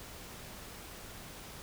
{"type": "silence", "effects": ["pink hiss -48 dBFS RMS until 1.62 s"]}